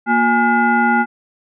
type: tone with frequency modulation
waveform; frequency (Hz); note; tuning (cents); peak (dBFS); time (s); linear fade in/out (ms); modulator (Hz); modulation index
sine; 830; G#5; -1; -11; 0.06-1.06; 50; 595; 1.3
effects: none